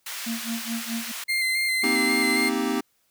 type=high-pass noise; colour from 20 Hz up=pink; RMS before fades=-34 dBFS; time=0.06-1.24 s; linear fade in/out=5 ms; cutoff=1600 Hz; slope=12 dB/octave
type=tone with tremolo; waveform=triangle; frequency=230 Hz; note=A#3; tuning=23 cents flat; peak=-24 dBFS; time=0.26-1.12 s; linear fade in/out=10 ms; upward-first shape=sine; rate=4.7 Hz; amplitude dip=95%
type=tone with vibrato; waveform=35% pulse; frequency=2085 Hz; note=C7; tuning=7 cents flat; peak=-20 dBFS; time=1.28-2.5 s; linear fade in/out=20 ms; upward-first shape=square; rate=3.7 Hz; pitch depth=19 cents each way
type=chord; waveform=square; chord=C minor seventh; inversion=third; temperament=equal; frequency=233.1 / 261.6 / 311.1 / 392 Hz; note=Bb3 / C4 / Eb4 / G4; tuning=0 / 0 / 0 / 0 cents; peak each=-30 / -28 / -30 / -30 dBFS; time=1.83-2.81 s; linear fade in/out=10 ms
effects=white hiss -68 dBFS RMS until 3.1 s